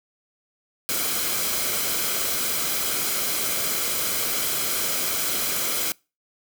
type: noise with comb filter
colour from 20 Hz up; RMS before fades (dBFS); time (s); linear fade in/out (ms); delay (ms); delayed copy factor
white; -25; 0.89-5.92; 0; 1.1; -0.5
effects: noise-tail reverb RT60 0.3 s tail -26 dB re dry